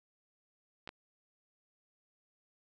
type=clicks; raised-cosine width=0.3 ms; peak=-28 dBFS; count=2; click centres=0.875 / 0.891 s; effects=none